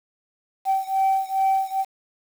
sine beating tone pair, 771 / 773.4 Hz, G5 / G5, -29 / -24 cents, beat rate 2.4 Hz, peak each -20 / -21 dBFS, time 0.65-1.85 s, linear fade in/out 50 ms, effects tanh soft clip ceiling -14 dBFS + 7-bit

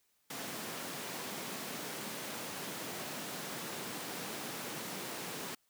pink high-pass noise, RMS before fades -42 dBFS, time 0.3-5.55 s, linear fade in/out 5 ms, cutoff 160 Hz, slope 24 dB/octave, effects white hiss -75 dBFS RMS until 5.69 s

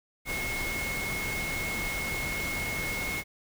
sine tone in noise, 2171 Hz, C#7, 37 cents flat, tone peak -32 dBFS, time 0.25-3.24 s, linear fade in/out 50 ms, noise pink, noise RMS -35 dBFS, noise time 0.25-3.24 s, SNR 0 dB, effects none

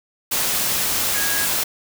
sine tone in noise, 1649 Hz, G#6, 13 cents flat, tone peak -25 dBFS, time 1.15-1.46 s, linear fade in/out 10 ms, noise white, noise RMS -21 dBFS, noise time 0.31-1.64 s, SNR -7 dB, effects none

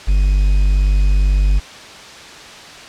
triangle tone with quantisation, 49.03 Hz, G1, 1 cent sharp, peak -8 dBFS, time 0.07-1.6 s, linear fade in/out 20 ms, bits 6, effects white hiss -35 dBFS RMS until 2.88 s + low-pass 5000 Hz 12 dB/octave

